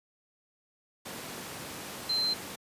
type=tone in noise; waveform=sine; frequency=4110 Hz; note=C8; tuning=32 cents flat; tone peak=-26 dBFS; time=2.09-2.34 s; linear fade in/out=10 ms; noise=pink; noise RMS=-40 dBFS; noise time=1.05-2.56 s; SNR=+11 dB; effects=high-pass 150 Hz 12 dB/octave + resampled to 32000 Hz